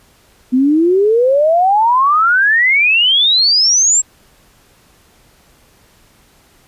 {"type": "exponential sweep", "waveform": "sine", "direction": "up", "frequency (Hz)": [246.9, 7660], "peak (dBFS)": -8, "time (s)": [0.52, 4.02], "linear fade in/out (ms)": 20, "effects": ["pink hiss -50 dBFS RMS until 6.67 s", "resampled to 32000 Hz"]}